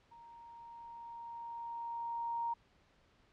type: tone with level ramp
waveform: sine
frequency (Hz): 933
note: A#5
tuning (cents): +1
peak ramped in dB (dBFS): -54 to -33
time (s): 0.11-2.54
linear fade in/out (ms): 10
effects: pink hiss -69 dBFS RMS until 3.32 s + low-pass 4000 Hz 12 dB/octave